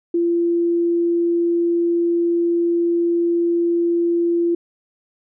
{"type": "tone", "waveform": "sine", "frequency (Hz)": 341.8, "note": "F4", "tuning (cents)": -37, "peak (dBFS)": -15, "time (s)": [0.14, 4.55], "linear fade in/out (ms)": 5, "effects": []}